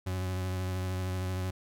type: tone with vibrato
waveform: 40% pulse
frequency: 92.5 Hz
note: F#2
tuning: in tune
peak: -30 dBFS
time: 0.06-1.51 s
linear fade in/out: 10 ms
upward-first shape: triangle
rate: 13 Hz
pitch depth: 28 cents each way
effects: none